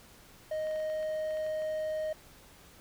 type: tone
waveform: triangle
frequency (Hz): 622.3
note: D#5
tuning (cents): 0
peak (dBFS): -29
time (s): 0.51-2.13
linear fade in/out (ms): 5
type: clicks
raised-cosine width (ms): 0.3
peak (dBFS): -36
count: 10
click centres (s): 0.67 / 0.711 / 0.76 / 0.802 / 0.9 / 1.029 / 1.308 / 1.371 / 1.465 / 1.62
effects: pink hiss -56 dBFS RMS until 2.8 s